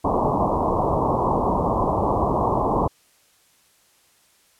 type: low-pass noise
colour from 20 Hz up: white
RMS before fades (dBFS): -21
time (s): 0.04-2.88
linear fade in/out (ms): 10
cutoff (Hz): 1100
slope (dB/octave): 96
effects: white hiss -59 dBFS RMS until 4.59 s + low-pass 12000 Hz 12 dB/octave